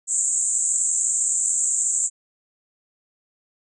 pink band-pass noise, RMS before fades -22 dBFS, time 0.07-2.1 s, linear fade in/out 50 ms, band 7100 to 8100 Hz, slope 96 dB/octave, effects none

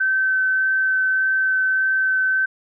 sine tone with vibrato, 1536 Hz, G6, 36 cents flat, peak -16 dBFS, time 0-2.46 s, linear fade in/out 10 ms, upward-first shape sine, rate 1.7 Hz, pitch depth 9 cents each way, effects none

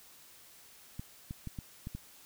clicks, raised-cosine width 5 ms, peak -27 dBFS, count 6, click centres 0.995 / 1.309 / 1.473 / 1.588 / 1.871 / 1.95 s, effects white hiss -57 dBFS RMS until 2.25 s

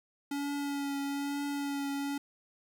square tone with vibrato, 282.5 Hz, C#4, 33 cents sharp, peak -33 dBFS, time 0.31-2.18 s, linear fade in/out 5 ms, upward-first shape triangle, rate 1.1 Hz, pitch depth 20 cents each way, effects 11-bit

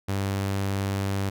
sawtooth tone, 98.2 Hz, G2, 4 cents sharp, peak -21 dBFS, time 0.08-1.3 s, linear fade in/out 10 ms, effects none

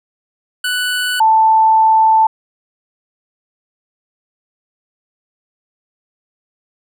25% pulse / sine tone pair in turn, 1486 / 882.7 Hz, F#6 / A5, +7 / +5 cents, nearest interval major sixth, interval 902 cents, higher first, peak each -12 / -7 dBFS, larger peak second, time 0.64-1.2 / 1.2-2.27 s, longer second, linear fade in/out 5 ms, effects none

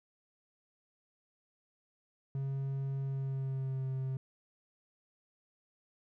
triangle tone with pitch glide, 136.2 to 132.09 Hz, C#3 to C3, -30 to +17 cents, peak -31 dBFS, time 2.35-4.17 s, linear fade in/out 2 ms, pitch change -53 cents, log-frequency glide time 3.02-3.87 s, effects none

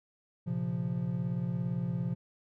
triangle chord, Bb suspended second, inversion none, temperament equal with one note detuned, 116.54 / 133.95 / 174.61 Hz, Bb2 / C3 / F3, 0 / +41 / 0 cents, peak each -35 / -33 / -31 dBFS, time 0.46-2.15 s, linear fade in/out 20 ms, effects none

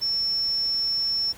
sine tone, 5400 Hz, E8, 41 cents sharp, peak -22 dBFS, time 0.01-1.33 s, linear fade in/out 20 ms, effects pink hiss -47 dBFS RMS until 1.37 s

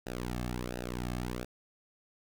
sawtooth tone with flanger, 61 Hz, B1, 21 cents flat, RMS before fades -37 dBFS, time 0.06-1.45 s, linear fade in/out 10 ms, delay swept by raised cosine 0.9 to 2.1 ms, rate 1.4 Hz, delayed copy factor -0.95, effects 11-bit

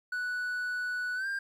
triangle tone with pitch glide, 1480 to 1595.4 Hz, F#6 to G6, 0 to +30 cents, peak -29 dBFS, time 0.12-1.39 s, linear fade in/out 5 ms, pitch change +130 cents, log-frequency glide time 1.15-1.27 s, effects 11-bit

